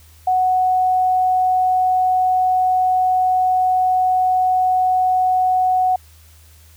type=tone; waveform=sine; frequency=740 Hz; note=F#5; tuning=in tune; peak=-13 dBFS; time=0.27-5.96 s; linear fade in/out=5 ms; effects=added 79 Hz sine -45 dBFS peak until 6.76 s + white hiss -51 dBFS RMS until 6.76 s